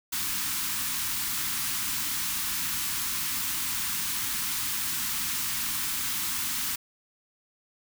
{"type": "band-stop noise", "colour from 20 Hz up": "white", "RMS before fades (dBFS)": -30, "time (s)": [0.12, 6.76], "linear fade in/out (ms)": 10, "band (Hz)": [320, 910], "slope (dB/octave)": 48, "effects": []}